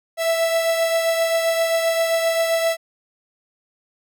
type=beating tone pair; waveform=45% pulse; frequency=659.3 / 666.9 Hz; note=E5 / E5; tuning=0 / +20 cents; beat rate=7.6 Hz; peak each=-18 / -27 dBFS; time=0.17-2.77 s; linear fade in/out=50 ms; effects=none